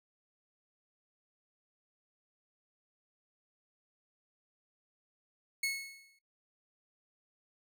sawtooth tone with exponential decay, 2191 Hz, C#7, 21 cents flat, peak -26 dBFS, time 5.63-6.19 s, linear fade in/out 5 ms, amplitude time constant 120 ms, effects noise-tail reverb RT60 0.2 s tail -23 dB re dry

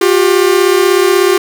45% pulse tone pair together, 357.4 / 393.8 Hz, F4 / G4, +40 / +8 cents, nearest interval major second, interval 168 cents, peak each -10 dBFS, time 0.01-1.38 s, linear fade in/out 5 ms, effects none

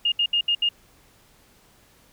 sine tone bursts at uneven times, 2838 Hz, F7, 27 cents sharp, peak -18 dBFS, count 5, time 0.05-0.12 / 0.19-0.26 / 0.33-0.41 / 0.48-0.55 / 0.62-0.69 s, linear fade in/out 5 ms, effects pink hiss -57 dBFS RMS until 2.12 s

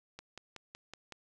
click train, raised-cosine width 0.2 ms, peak -28 dBFS, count 6, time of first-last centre 0.19-1.123 s, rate 5.36 Hz, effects none

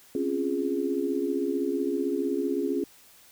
sine chord, Db major seventh, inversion third, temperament equal, 261.6 / 277.2 / 349.2 / 415.3 Hz, C4 / Db4 / F4 / Ab4, 0 / 0 / 0 / 0 cents, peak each -35 / -29 / -30 / -30 dBFS, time 0.15-2.84 s, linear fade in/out 2 ms, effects white hiss -55 dBFS RMS until 3.31 s

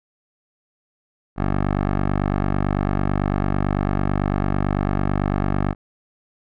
10% pulse tone with low-pass filter, 49 Hz, G1, in tune, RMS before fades -21 dBFS, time 1.36-5.75 s, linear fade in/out 50 ms, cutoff 1400 Hz, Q 1.1, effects none

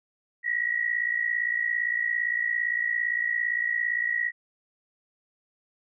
sine tone pair together, 1887.4 / 1945 Hz, A#6 / B6, +21 / -27 cents, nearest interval minor second, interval 52 cents, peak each -27 dBFS, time 0.43-4.32 s, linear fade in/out 50 ms, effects none

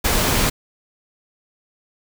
pink noise, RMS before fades -18 dBFS, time 0.04-0.5 s, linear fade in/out 10 ms, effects none

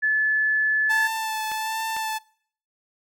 sine tone, 1729 Hz, A6, 31 cents flat, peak -18 dBFS, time 0.02-1.08 s, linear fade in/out 20 ms
sawtooth tone with vibrato, 880 Hz, A5, in tune, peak -22 dBFS, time 0.89-2.19 s, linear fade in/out 20 ms, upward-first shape sine, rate 1.3 Hz, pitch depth 20 cents each way
clicks, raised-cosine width 0.3 ms, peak -20 dBFS, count 2, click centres 1.517 / 1.966 s
effects noise-tail reverb RT60 0.6 s tail -24 dB re dry

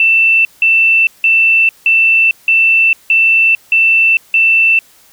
sine tone bursts, 2670 Hz, E7, 22 cents sharp, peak -6 dBFS, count 8, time 0-4.79 s, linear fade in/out 2 ms, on 450 ms, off 170 ms, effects white hiss -46 dBFS RMS until 5.12 s

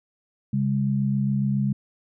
sine tone pair together, 135.58 / 202.9 Hz, C#3 / G#3, -38 / -40 cents, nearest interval perfect fifth, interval 698 cents, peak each -23 dBFS, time 0.53-1.73 s, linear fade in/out 5 ms, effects none

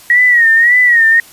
sine tone with vibrato, 1896 Hz, A#6, 29 cents sharp, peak -5 dBFS, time 0.1-1.2 s, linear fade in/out 2 ms, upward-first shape sine, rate 1.8 Hz, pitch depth 92 cents each way, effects white hiss -39 dBFS RMS until 1.32 s + resampled to 32000 Hz

